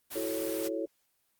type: noise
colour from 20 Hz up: white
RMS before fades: -40 dBFS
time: 0.1-0.69 s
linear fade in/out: 20 ms
type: chord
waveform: sine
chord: F# minor seventh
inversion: third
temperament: equal with one note detuned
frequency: 329.6 / 370 / 436.7 / 554.4 Hz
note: E4 / F#4 / A4 / C#5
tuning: 0 / 0 / -13 / 0 cents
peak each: -35 / -39 / -37 / -36 dBFS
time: 0.15-0.86 s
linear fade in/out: 10 ms
effects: white hiss -74 dBFS RMS until 1.39 s + Opus 32 kbps